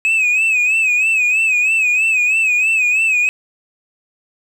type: tone with vibrato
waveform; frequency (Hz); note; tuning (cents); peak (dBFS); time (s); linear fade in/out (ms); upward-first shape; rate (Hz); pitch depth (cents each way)
sine; 2553; D#7; +44; -9; 0.05-3.29; 0; sine; 3.1; 82
effects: tanh soft clip ceiling -11 dBFS + 7-bit